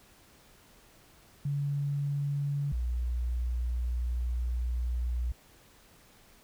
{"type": "tone pair in turn", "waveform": "sine", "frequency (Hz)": [142.5, 60.49], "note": ["C#3", "B1"], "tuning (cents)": [48, -35], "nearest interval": "octave + minor third", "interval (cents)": 1483, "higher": "first", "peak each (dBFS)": -28, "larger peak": "neither", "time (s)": [[1.45, 2.72], [2.72, 5.32]], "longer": "second", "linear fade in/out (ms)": 5, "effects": ["pink hiss -59 dBFS RMS until 6.43 s"]}